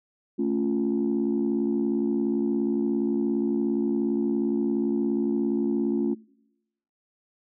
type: chord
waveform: sine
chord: A augmented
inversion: none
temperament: equal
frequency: 220 / 277.2 / 349.2 Hz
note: A3 / C#4 / E#4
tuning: 0 / 0 / 0 cents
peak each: -26 dBFS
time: 0.38-6.15 s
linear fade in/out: 20 ms
effects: noise-tail reverb RT60 0.9 s tail -25 dB re dry + tanh soft clip ceiling -16 dBFS